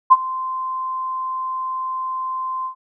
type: tone with ADSR envelope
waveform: sine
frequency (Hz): 1039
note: C6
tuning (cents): -12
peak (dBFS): -3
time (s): 0.1-2.75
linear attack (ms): 21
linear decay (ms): 37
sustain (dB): -19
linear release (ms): 96
effects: none